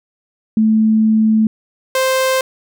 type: tone pair in turn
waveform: sine / sawtooth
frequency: 218.8 / 523.1 Hz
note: A3 / C5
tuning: -9 / -1 cents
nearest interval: octave + minor third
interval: 1508 cents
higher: second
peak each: -9 dBFS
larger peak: neither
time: 0.57-1.47 / 1.95-2.41 s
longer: first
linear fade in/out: 2 ms
effects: none